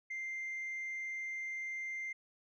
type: tone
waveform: sine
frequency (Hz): 2093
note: C7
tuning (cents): 0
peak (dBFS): -36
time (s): 0.1-2.13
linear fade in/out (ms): 10
effects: tanh soft clip ceiling -36 dBFS